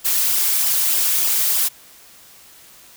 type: noise with flanger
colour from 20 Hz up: blue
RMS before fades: -18 dBFS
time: 0.04-1.69 s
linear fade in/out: 20 ms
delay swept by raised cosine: 0.46 to 6.26 ms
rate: 3.3 Hz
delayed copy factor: -0.85
effects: white hiss -46 dBFS RMS until 2.96 s